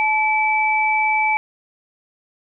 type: tone pair together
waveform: sine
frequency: 864.9 / 2309 Hz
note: A5 / D7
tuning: -30 / -30 cents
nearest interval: octave + perfect fourth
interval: 1700 cents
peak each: -18 dBFS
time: 0-1.37 s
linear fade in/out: 0 ms
effects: none